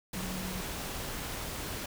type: tone in noise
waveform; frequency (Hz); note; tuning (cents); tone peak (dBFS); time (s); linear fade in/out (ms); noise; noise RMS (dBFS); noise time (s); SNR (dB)
sine; 185; F#3; 0; -38; 0.15-0.61; 5; pink; -38; 0.13-1.86; -3
effects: none